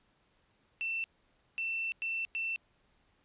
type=tone bursts at uneven times; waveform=sine; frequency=2682 Hz; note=E7; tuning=29 cents sharp; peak=-32 dBFS; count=4; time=0.81-1.04 / 1.58-1.92 / 2.02-2.25 / 2.35-2.56 s; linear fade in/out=0 ms; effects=pink hiss -71 dBFS RMS until 3.24 s + resampled to 8000 Hz